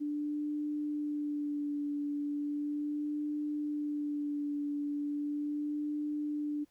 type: tone with vibrato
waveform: sine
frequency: 293.7 Hz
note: D4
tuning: in tune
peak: -32 dBFS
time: 0-6.65 s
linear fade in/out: 20 ms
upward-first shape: sine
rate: 0.37 Hz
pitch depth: 21 cents each way
effects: pink hiss -73 dBFS RMS until 6.7 s